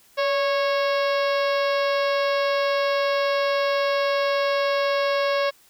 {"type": "harmonic tone with a mistuned harmonic", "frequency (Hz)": 550, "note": "C#5", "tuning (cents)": -14, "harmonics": [1, 2, 3, 4, 5, 6, 7, 8, 9, 10], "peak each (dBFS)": [-21, -27, -31, -33, -35, -37, -38, -39, -40, -41], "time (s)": [0.17, 5.51], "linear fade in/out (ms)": 20, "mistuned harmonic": 1, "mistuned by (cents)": 48, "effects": ["white hiss -56 dBFS RMS until 5.69 s"]}